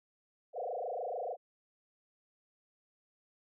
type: tone with frequency modulation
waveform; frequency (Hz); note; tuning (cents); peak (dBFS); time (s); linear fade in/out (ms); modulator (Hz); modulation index
sine; 605; D#5; -49; -35; 0.53-1.37; 50; 26.8; 5.1
effects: none